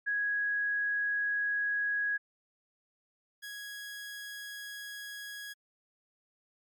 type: tone pair in turn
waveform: sine / sawtooth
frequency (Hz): 1661.2 / 1661.2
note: G#6 / G#6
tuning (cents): 0 / 0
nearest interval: unison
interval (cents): 0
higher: neither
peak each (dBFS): -28 / -37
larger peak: first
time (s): 0.06-2.18 / 3.42-5.54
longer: neither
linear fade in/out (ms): 20
effects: MP3 96 kbps